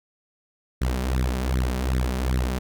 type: tone with flanger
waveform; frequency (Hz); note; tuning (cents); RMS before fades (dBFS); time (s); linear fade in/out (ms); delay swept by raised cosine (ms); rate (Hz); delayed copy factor
sawtooth; 63.6; C2; -48; -24; 0.81-2.59; 10; 0.51 to 5.21; 2.6; +0.85
effects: none